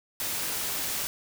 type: noise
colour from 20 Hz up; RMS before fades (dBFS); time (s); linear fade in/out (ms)
white; -31; 0.2-1.07; 0
effects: none